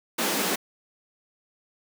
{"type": "high-pass noise", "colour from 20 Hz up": "pink", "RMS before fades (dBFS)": -26, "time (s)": [0.18, 0.56], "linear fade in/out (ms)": 10, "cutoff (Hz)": 180, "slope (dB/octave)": 96, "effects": []}